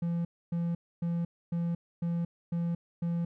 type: tone bursts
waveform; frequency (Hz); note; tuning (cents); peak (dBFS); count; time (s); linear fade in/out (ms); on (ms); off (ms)
triangle; 170.2; F3; -44; -26; 7; 0.02-3.25; 5; 230; 270
effects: none